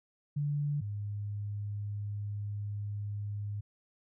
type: tone pair in turn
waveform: sine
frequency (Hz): 145.5 / 102.88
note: D3 / G#2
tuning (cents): -16 / -16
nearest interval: tritone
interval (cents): 600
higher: first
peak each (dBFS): -29 / -34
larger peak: first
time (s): 0.36-0.81 / 0.81-3.61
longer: second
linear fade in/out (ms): 10
effects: none